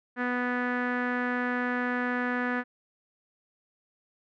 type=tone with low-pass filter; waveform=sawtooth; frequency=246.9 Hz; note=B3; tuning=in tune; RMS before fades=-29 dBFS; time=0.16-2.64 s; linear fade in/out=50 ms; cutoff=1700 Hz; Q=4.7; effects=none